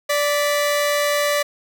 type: tone pair together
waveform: sawtooth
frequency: 583.8 / 1975.5 Hz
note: D5 / B6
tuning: -10 / 0 cents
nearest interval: octave + major sixth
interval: 2110 cents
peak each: -14 / -22 dBFS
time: 0.09-1.43 s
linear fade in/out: 10 ms
effects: none